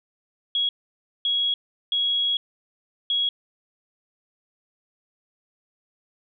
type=tone bursts at uneven times; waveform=sine; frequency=3322 Hz; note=G#7; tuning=in tune; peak=-20 dBFS; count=4; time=0.55-0.69 / 1.25-1.54 / 1.92-2.37 / 3.1-3.29 s; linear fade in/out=2 ms; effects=none